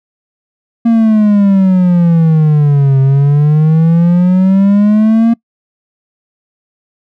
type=exponential two-way sweep; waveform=triangle; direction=down then up; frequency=233.1 to 133.6 to 233.1 Hz; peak=-3 dBFS; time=0.85-5.34 s; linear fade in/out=10 ms; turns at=3 s; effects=noise-tail reverb RT60 0.1 s tail -24 dB re dry